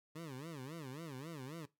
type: tone with vibrato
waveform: 20% pulse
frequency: 146.7 Hz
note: D3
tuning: 2 cents flat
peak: -40 dBFS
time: 0.15-1.66 s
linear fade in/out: 10 ms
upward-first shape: sine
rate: 3.7 Hz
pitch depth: 250 cents each way
effects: noise-tail reverb RT60 0.2 s tail -19 dB re dry